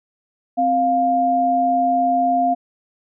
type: tone pair together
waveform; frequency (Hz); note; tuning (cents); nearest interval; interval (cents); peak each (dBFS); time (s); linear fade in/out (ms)
sine; 261.6 / 701.8; C4 / F5; 0 / +8; octave + perfect fourth; 1708; -22 / -15; 0.57-2.55; 20
effects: none